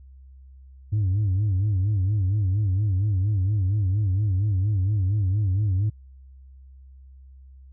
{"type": "tone with vibrato", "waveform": "sine", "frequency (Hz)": 99.2, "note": "G2", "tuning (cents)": 21, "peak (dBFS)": -17, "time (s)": [0.92, 5.9], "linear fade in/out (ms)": 10, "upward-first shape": "sine", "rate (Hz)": 4.3, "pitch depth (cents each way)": 140, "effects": ["tanh soft clip ceiling -18 dBFS", "added 66 Hz sine -44 dBFS peak until 7.72 s"]}